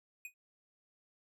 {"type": "tone with exponential decay", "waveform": "square", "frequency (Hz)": 2489, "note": "D#7", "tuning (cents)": 0, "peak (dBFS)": -40, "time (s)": [0.25, 0.34], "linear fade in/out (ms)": 2, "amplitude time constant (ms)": 18, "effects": []}